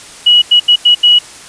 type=tone bursts at uneven times; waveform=sine; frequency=2919 Hz; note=F#7; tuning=24 cents flat; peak=-3 dBFS; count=5; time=0.26-0.42 / 0.51-0.6 / 0.68-0.76 / 0.85-0.95 / 1.03-1.19 s; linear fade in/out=10 ms; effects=white hiss -33 dBFS RMS until 1.48 s + resampled to 22050 Hz